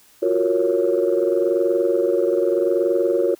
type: chord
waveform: sine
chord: Gb major seventh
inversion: third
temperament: equal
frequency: 349.2 / 370 / 466.2 / 554.4 Hz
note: F4 / Gb4 / Bb4 / Db5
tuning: 0 / 0 / 0 / 0 cents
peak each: -21 dBFS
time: 0.22-3.35 s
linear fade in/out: 10 ms
effects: tanh soft clip ceiling -8 dBFS + white hiss -53 dBFS RMS until 3.39 s